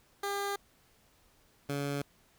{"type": "tone pair in turn", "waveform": "15% pulse", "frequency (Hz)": [401.3, 141.96], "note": ["G4", "C#3"], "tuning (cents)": [41, 42], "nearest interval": "octave + tritone", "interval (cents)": 1799, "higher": "first", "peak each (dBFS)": -26, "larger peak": "neither", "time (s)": [[0.23, 0.56], [1.69, 2.02]], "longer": "neither", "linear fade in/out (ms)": 5, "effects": ["pink hiss -66 dBFS RMS until 2.38 s"]}